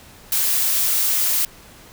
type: noise with high-pass filter sweep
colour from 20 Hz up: blue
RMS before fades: -19 dBFS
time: 0.32-1.45 s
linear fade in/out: 2 ms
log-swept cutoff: 560 to 230 Hz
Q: 0.78
effects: pink hiss -45 dBFS RMS until 1.92 s